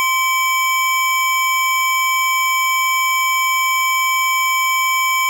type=tone pair together; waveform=square; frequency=1046.5 / 2294 Hz; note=C6 / D7; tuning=0 / -41 cents; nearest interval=octave + major second; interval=1359 cents; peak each=-18 dBFS; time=0-5.29 s; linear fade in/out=0 ms; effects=none